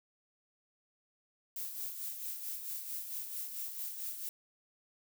violet noise with tremolo, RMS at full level -39 dBFS, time 1.56-4.29 s, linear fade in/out 2 ms, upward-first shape sine, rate 4.5 Hz, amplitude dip 50%, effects none

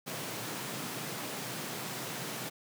pink high-pass noise, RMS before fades -39 dBFS, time 0.06-2.5 s, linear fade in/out 20 ms, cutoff 110 Hz, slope 96 dB/octave, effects none

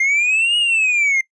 triangle linear two-way sweep, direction up then down, 2093 to 2899 to 2093 Hz, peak -12 dBFS, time 0-1.21 s, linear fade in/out 5 ms, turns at 0.57 s, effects noise-tail reverb RT60 0.1 s tail -20 dB re dry + resampled to 22050 Hz

